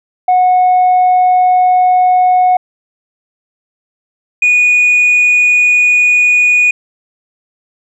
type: tone pair in turn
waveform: sine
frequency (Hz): 732 / 2462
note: F#5 / D#7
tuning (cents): -19 / -19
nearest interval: octave + major sixth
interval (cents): 2100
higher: second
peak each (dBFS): -4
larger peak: neither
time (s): 0.28-2.57 / 4.42-6.71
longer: neither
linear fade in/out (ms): 5
effects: tanh soft clip ceiling -4 dBFS